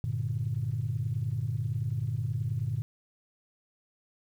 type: chord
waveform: sine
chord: G minor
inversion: none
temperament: equal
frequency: 98 / 116.54 / 146.83 Hz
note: G2 / Bb2 / D3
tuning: 0 / 0 / 0 cents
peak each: -34 / -30 / -34 dBFS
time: 0.04-2.82 s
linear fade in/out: 0 ms
effects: tanh soft clip ceiling -20 dBFS + 10-bit